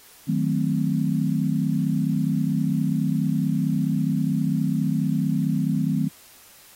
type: chord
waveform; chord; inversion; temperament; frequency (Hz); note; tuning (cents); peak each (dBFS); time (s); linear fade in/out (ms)
sine; D# diminished seventh; none; equal with one note detuned; 155.56 / 185 / 220 / 260; D#3 / F#3 / A3 / C4; 0 / 0 / 0 / -11; -24 / -26 / -26 / -26; 0.27-6.09; 20
effects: white hiss -50 dBFS RMS until 6.75 s + AAC 48 kbps